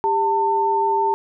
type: tone pair together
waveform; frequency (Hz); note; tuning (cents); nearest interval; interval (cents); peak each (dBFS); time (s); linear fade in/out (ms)
sine; 398.2 / 897; G4 / A5; +27 / +33; octave + major second; 1406; -22 / -17; 0.04-1.14; 0
effects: none